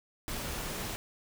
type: noise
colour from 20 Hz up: pink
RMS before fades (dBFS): -37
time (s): 0.28-0.96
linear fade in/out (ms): 0
effects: none